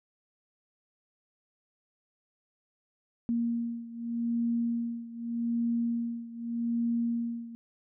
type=beating tone pair; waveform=sine; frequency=233.8 / 234.63 Hz; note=A#3 / A#3; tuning=+5 / +11 cents; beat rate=0.83 Hz; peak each=-30 / -33 dBFS; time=3.29-7.55 s; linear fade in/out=0 ms; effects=none